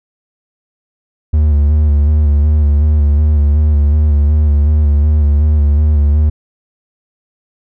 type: tone with vibrato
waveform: triangle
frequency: 74.3 Hz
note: D2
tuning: 21 cents sharp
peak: -5 dBFS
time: 1.33-6.3 s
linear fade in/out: 10 ms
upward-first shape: square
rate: 2.7 Hz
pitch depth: 39 cents each way
effects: none